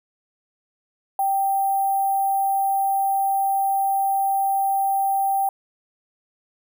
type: tone with sample-and-hold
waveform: sine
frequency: 784 Hz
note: G5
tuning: in tune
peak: -18 dBFS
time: 1.19-5.49 s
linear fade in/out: 2 ms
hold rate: 11025 Hz
effects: none